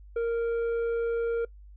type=tone with tanh clipping; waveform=sine; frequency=464.6 Hz; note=A#4; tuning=6 cents flat; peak=-26 dBFS; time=0.16-1.45 s; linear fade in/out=5 ms; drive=6 dB; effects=noise-tail reverb RT60 0.1 s tail -22 dB re dry + added 50 Hz sine -46 dBFS peak until 1.76 s